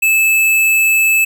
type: tone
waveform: square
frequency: 2615 Hz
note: E7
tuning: 15 cents flat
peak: -10 dBFS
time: 0.02-1.25 s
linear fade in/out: 10 ms
effects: none